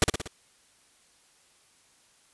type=noise with echo; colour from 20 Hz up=pink; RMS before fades=-18 dBFS; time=0.02-0.04 s; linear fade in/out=2 ms; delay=59 ms; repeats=4; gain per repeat=-5 dB; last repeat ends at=0.276 s; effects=white hiss -62 dBFS RMS until 2.33 s + resampled to 24000 Hz